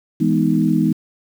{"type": "chord", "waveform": "sine", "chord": "E major seventh", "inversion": "none", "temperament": "equal with one note detuned", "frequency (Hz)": [164.81, 207.7, 246.9, 312.4], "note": ["E3", "G#3", "B3", "D#4"], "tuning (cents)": [0, 0, 0, 7], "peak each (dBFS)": -19, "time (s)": [0.2, 0.93], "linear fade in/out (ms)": 10, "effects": ["7-bit"]}